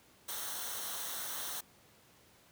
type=noise with comb filter; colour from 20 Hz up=white; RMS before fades=-40 dBFS; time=0.28-1.61 s; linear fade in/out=10 ms; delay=0.41 ms; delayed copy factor=-0.65; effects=pink hiss -63 dBFS RMS until 2.51 s + high-pass 80 Hz 12 dB/octave